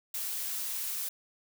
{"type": "noise", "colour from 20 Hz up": "blue", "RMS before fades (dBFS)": -35, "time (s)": [0.14, 1.09], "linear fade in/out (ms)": 5, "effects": []}